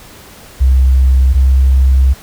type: tone pair in turn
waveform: sine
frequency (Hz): 65.41 / 66.09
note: C2 / C2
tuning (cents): 0 / +18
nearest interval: unison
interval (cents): 18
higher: second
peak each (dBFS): -4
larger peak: neither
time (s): 0.6-1.34 / 1.34-2.14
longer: second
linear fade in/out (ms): 20
effects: tanh soft clip ceiling -2 dBFS + pink hiss -37 dBFS RMS until 2.22 s